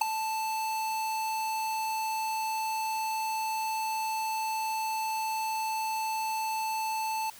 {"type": "tone with ADSR envelope", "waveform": "square", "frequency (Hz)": 880, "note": "A5", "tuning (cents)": 0, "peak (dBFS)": -18, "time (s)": [0.01, 7.3], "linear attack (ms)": 8, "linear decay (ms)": 4, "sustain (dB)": -12, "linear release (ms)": 3, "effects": ["white hiss -50 dBFS RMS until 7.39 s"]}